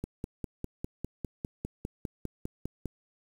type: click train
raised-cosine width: 3 ms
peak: -21 dBFS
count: 15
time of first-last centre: 0.04-2.857 s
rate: 4.97 Hz
effects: 8-bit